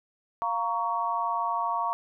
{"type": "chord", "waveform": "sine", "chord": "Bb minor", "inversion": "second", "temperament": "equal with one note detuned", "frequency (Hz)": [698.5, 932.3, 1119.7], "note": ["F5", "Bb5", "Db6"], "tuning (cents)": [0, 0, 17], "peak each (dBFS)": [-32, -29, -29], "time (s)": [0.42, 1.93], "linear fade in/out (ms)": 0, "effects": []}